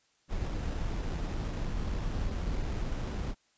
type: noise with sample-and-hold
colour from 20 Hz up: brown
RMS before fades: -33 dBFS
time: 0.28-3.35 s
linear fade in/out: 50 ms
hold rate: 4410 Hz
effects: white hiss -70 dBFS RMS until 3.57 s + resampled to 16000 Hz